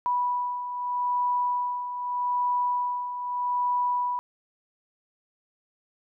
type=beating tone pair; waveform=sine; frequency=982 / 982.81 Hz; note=B5 / B5; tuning=-10 / -9 cents; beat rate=0.81 Hz; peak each=-32 / -25 dBFS; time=0.06-4.19 s; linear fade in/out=0 ms; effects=none